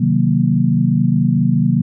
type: chord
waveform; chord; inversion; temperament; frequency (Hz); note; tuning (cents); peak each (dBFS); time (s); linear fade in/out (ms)
sine; C half-diminished seventh; none; equal; 130.81 / 155.56 / 185 / 233.1; C3 / Eb3 / Gb3 / Bb3; 0 / 0 / 0 / 0; -17; 0-1.82; 10
effects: none